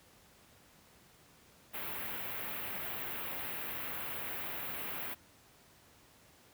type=band-stop noise; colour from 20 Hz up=white; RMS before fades=-40 dBFS; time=1.73-5.15 s; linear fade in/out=20 ms; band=2900 to 14000 Hz; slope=24 dB/octave; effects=pink hiss -62 dBFS RMS until 6.53 s + high-pass 60 Hz 12 dB/octave